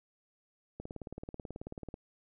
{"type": "click train", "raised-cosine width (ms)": 2, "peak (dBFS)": -28, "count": 22, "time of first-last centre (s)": [0.8, 1.941], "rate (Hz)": 18.4, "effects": []}